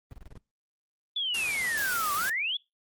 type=noise bursts; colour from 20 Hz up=brown; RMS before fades=-43 dBFS; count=6; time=0.11-0.376 s; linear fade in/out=0 ms; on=21 ms; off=28 ms
type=exponential two-way sweep; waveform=sine; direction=down then up; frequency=3506 to 1133 to 3506 Hz; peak=-27 dBFS; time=1.16-2.57 s; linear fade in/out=5 ms; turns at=2.14 s
type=noise; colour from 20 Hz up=white; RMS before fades=-34 dBFS; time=1.34-2.3 s; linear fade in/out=5 ms
effects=noise-tail reverb RT60 0.2 s tail -22 dB re dry + Opus 24 kbps